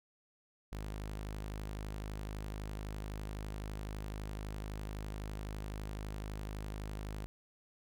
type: tone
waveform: sawtooth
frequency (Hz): 51.9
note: G#1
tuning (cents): 0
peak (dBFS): -36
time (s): 0.72-7.26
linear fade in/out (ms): 0
effects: none